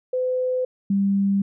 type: tone pair in turn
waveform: sine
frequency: 508 / 197.79 Hz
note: B4 / G3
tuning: +49 / +16 cents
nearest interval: octave + major third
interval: 1633 cents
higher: first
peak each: -20 / -17 dBFS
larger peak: second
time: 0.13-0.65 / 0.9-1.42 s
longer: neither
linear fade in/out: 5 ms
effects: none